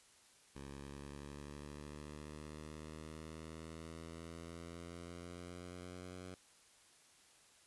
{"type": "exponential sweep", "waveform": "10% pulse", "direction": "up", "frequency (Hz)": [69.2, 91.9], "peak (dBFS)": -40, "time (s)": [0.55, 6.35], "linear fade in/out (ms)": 10, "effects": ["white hiss -66 dBFS RMS until 7.66 s", "resampled to 24000 Hz"]}